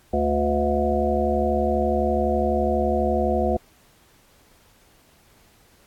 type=harmonic tone with a mistuned harmonic; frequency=72 Hz; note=D2; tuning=34 cents flat; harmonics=1 / 3 / 5 / 7 / 9 / 10; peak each=-26 / -26 / -26 / -26 / -26 / -26 dBFS; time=0.13-3.57 s; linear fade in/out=5 ms; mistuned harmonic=3; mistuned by=+38 cents; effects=pink hiss -57 dBFS RMS until 5.86 s + AAC 64 kbps